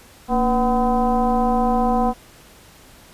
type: tone with frequency modulation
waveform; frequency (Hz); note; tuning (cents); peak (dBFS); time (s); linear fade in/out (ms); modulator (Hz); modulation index
sine; 492.5; B4; -5; -15; 0.28-2.14; 50; 260; 1.8
effects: pink hiss -47 dBFS RMS until 3.13 s + resampled to 32000 Hz